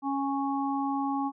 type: harmonic tone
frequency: 276.1 Hz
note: C#4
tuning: 7 cents flat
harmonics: 1 / 3 / 4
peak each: -29 / -31 / -35 dBFS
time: 0.02-1.32 s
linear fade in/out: 50 ms
effects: none